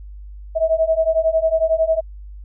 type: beating tone pair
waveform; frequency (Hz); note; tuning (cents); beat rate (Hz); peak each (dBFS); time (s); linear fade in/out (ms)
sine; 639 / 650; D#5 / E5; +46 / -24; 11; -18 / -17; 0.55-2.01; 20
effects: added 50 Hz sine -33 dBFS peak until 2.44 s